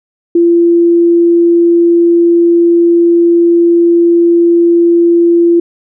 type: tone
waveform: sine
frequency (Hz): 341.4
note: F4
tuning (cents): -39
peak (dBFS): -4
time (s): 0.35-5.6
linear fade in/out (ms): 5
effects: none